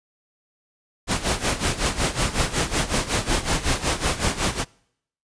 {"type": "noise with tremolo", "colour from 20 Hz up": "pink", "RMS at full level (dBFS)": -20, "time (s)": [1.07, 4.65], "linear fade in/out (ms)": 50, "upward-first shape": "sine", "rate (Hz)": 5.4, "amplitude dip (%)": 80, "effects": ["noise-tail reverb RT60 0.7 s tail -25 dB re dry", "resampled to 22050 Hz"]}